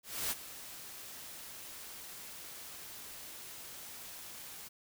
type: noise with ADSR envelope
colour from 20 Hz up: white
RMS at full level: -34 dBFS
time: 0.03-4.69 s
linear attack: 280 ms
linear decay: 31 ms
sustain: -14 dB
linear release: 17 ms
effects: none